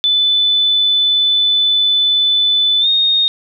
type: tone with pitch glide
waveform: sine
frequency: 3501 to 3703 Hz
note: A7 to A#7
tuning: -9 to -12 cents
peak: -10 dBFS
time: 0.04-3.28 s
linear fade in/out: 0 ms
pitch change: +97 cents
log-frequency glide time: 2.8-2.88 s
effects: none